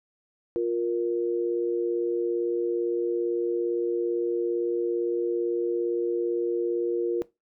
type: tone pair together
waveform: sine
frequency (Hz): 351.6 / 469.3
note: F4 / A#4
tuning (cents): +12 / +12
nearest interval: perfect fourth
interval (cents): 500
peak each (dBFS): -25 / -27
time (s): 0.56-7.22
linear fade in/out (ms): 0
effects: noise-tail reverb RT60 0.2 s tail -18 dB re dry